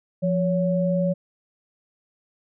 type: tone pair together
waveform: sine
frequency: 174.61 / 561.1 Hz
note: F3 / C#5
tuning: 0 / +21 cents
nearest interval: octave + minor sixth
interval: 2021 cents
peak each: -21 / -23 dBFS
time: 0.22-1.14 s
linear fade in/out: 20 ms
effects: none